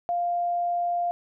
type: tone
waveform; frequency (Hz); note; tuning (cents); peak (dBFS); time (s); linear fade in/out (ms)
sine; 698.5; F5; 0; -23; 0.09-1.11; 0
effects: none